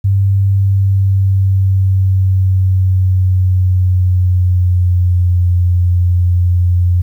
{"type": "tone with pitch glide", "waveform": "sine", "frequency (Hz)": [98, 88.83], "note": ["G2", "F2"], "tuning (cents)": [0, 30], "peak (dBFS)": -8, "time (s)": [0.04, 7.02], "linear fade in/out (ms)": 10, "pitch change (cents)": -170, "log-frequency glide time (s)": [0.56, 5.44], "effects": ["8-bit"]}